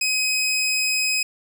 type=tone; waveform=20% pulse; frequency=2527 Hz; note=D#7; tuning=26 cents sharp; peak=-15 dBFS; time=0.01-1.23 s; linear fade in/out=5 ms; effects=none